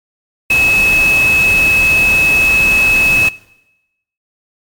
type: tone in noise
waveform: sine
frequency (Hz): 2580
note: E7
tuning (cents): -38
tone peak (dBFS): -8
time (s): 0.5-3.29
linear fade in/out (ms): 5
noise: pink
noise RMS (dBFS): -21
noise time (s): 0.5-3.29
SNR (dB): +10
effects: noise-tail reverb RT60 0.9 s tail -20 dB re dry + MP3 96 kbps